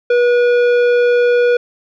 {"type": "tone with tanh clipping", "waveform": "sine", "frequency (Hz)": 484.7, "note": "B4", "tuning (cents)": -32, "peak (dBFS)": -11, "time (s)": [0.1, 1.57], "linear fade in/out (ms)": 5, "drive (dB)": 12, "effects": []}